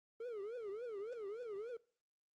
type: tone with vibrato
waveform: triangle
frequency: 440 Hz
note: A4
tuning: in tune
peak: -40 dBFS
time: 0.2-1.77 s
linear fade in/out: 5 ms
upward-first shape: triangle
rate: 3.5 Hz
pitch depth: 240 cents each way
effects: noise-tail reverb RT60 0.4 s tail -22 dB re dry + Opus 24 kbps